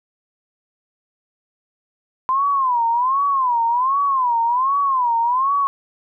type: tone with vibrato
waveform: sine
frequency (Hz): 1021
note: C6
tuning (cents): -43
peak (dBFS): -15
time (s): 2.29-5.67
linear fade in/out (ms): 0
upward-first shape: sine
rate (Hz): 1.3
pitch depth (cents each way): 180
effects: none